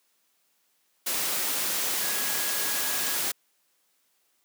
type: tone in noise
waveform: sine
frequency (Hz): 1661.2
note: G#6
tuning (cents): 0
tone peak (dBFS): -38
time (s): 2.01-3.17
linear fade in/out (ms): 10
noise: white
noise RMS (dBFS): -28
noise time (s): 1.06-3.32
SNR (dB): -13
effects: white hiss -70 dBFS RMS until 4.44 s + high-pass 200 Hz 12 dB/octave